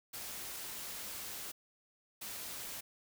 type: noise bursts at uneven times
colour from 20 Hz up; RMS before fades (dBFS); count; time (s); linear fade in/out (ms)
white; -44; 2; 0.13-1.52 / 2.21-2.81; 10
effects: none